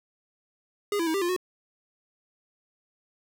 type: tone with pitch steps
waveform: square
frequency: 409.9 / 334.3 / 319.4 / 394.9 / 348.9 / 366.6 Hz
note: G#4 / E4 / D#4 / G4 / F4 / F#4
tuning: -23 / +24 / +45 / +13 / -2 / -16 cents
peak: -25 dBFS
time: 0.92-1.364 s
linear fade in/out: 2 ms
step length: 74 ms
effects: none